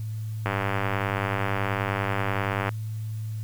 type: click train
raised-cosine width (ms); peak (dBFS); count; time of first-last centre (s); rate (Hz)
0.5; -11; 221; 0.46-2.691; 98.6
effects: added 109 Hz sine -29 dBFS peak until 3.43 s + white hiss -54 dBFS RMS until 3.43 s